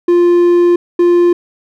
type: tone pair in turn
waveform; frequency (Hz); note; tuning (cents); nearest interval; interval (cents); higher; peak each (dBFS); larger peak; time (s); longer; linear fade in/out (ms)
triangle; 349.2 / 349.2; F4 / F4; 0 / 0; unison; 0; neither; -4; neither; 0.08-0.76 / 0.99-1.33; first; 5
effects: none